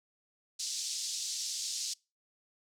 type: band-pass noise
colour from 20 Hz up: pink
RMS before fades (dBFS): -37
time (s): 0.59-1.94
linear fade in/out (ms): 10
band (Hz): 4400 to 7500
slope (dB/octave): 24
effects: noise-tail reverb RT60 0.3 s tail -26 dB re dry